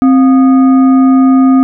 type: tone with frequency modulation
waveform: sine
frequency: 263.3 Hz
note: C4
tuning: 11 cents sharp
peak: -3 dBFS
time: 0.02-1.63 s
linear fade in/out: 0 ms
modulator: 970 Hz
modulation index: 0.33
effects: none